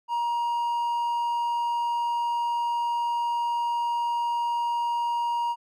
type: tone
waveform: triangle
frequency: 946 Hz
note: A#5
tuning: 25 cents sharp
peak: -22 dBFS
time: 0.08-5.56 s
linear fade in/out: 50 ms
effects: none